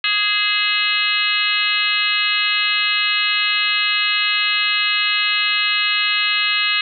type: harmonic tone with a mistuned harmonic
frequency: 415.3 Hz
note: G#4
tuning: in tune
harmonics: 3 / 4 / 5 / 6 / 7 / 8 / 9 / 10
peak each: -27 / -25 / -23 / -21 / -22 / -27 / -26 / -25 dBFS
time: 0.04-6.81 s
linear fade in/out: 2 ms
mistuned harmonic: 6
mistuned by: +54 cents
effects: none